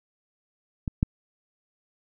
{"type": "clicks", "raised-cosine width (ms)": 5, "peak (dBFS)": [-16, -8], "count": 2, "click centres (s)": [0.878, 1.029], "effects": []}